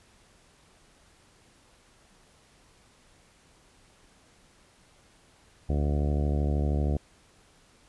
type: harmonic tone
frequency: 72.9 Hz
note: D2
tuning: 12 cents flat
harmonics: 1 / 2 / 3 / 4 / 5 / 6 / 7 / 8 / 9 / 10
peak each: -25 / -31 / -35 / -37 / -39 / -41 / -42 / -43 / -44 / -45 dBFS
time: 5.69-6.97 s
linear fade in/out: 5 ms
effects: pink hiss -60 dBFS RMS until 7.88 s + resampled to 24000 Hz